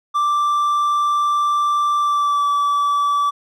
triangle tone with pitch glide, 1174.7 to 1153.9 Hz, D6 to D6, 0 to -31 cents, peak -13 dBFS, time 0.14-3.31 s, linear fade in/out 20 ms, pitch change -31 cents, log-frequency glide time 2-2.46 s, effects none

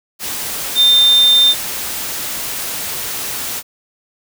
sine tone in noise, 3600 Hz, A7, 39 cents sharp, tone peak -7 dBFS, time 0.75-1.55 s, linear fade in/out 50 ms, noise white, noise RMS -23 dBFS, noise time 0.19-3.63 s, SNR +13 dB, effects none

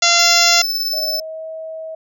harmonic tone, 688 Hz, F5, 26 cents flat, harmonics 1 / 2 / 3 / 4 / 5 / 6 / 7 / 8 / 9 / 10, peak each -20 / -20 / -20 / -20 / -20 / -20 / -20 / -20 / -20 / -20 dBFS, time 0.02-0.62 s, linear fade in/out 5 ms
square tone with tremolo, 5274 Hz, E8, in tune, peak -17 dBFS, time 0.19-1.2 s, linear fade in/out 5 ms, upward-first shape sine, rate 18 Hz, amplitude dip 35%
sine tone with pitch glide, 633 to 640.7 Hz, D#5 to E5, +30 to -49 cents, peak -26 dBFS, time 0.93-1.95 s, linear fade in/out 5 ms, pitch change +21 cents, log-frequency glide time 1.11-1.47 s
effects none

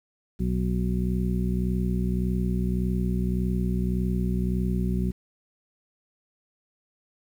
harmonic tone, 61.74 Hz, B1, in tune, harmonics 1 / 2 / 3 / 4 / 6, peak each -27 / -31 / -26 / -35 / -36 dBFS, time 0.39-5.12 s, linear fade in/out 20 ms, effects 9-bit

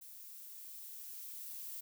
violet noise with level ramp, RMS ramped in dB -53 to -45 dBFS, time 0.01-1.81 s, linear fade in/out 10 ms, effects none

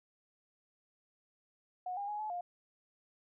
sine tone with pitch steps, 729 / 807 / 835 / 856 / 707 Hz, F#5 / G#5 / G#5 / A5 / F5, -26 / -50 / +9 / -48 / +21 cents, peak -36 dBFS, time 1.86-2.41 s, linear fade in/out 5 ms, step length 110 ms, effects none

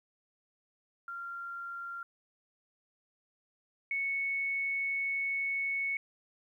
sine tone pair in turn, 1384 / 2212 Hz, F6 / C#7, -16 / -4 cents, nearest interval minor sixth, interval 812 cents, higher second, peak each -38 / -30 dBFS, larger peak second, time 1.08-2.03 / 3.91-5.97 s, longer second, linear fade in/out 2 ms, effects 12-bit

